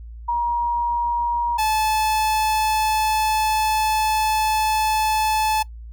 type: tone pair in turn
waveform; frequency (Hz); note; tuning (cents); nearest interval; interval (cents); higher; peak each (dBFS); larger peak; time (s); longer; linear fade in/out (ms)
sine / 45% pulse; 950 / 867.3; A#5 / A5; +33 / -25; major second; 158; first; -18; neither; 0.28-1.58 / 1.58-5.63; second; 10
effects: noise-tail reverb RT60 0.1 s tail -20 dB re dry + added 57 Hz sine -34 dBFS peak until 5.92 s